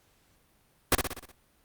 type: noise with echo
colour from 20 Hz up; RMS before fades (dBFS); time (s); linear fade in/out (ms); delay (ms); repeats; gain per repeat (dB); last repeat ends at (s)
pink; -21; 0.92-0.95; 2; 61; 6; -5; 1.316
effects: pink hiss -66 dBFS RMS until 1.64 s + Opus 48 kbps